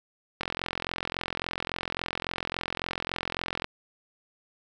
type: click train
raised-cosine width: 0.3 ms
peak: -13 dBFS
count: 142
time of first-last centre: 0.41-3.644 s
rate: 43.6 Hz
effects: none